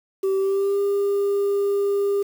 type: tone with pitch glide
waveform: sine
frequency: 386.2 to 401.4 Hz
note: G4 to G4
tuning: -26 to +41 cents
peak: -16 dBFS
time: 0.23-2.23 s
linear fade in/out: 10 ms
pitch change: +67 cents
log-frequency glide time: 0.37-0.8 s
effects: tanh soft clip ceiling -17 dBFS + 7-bit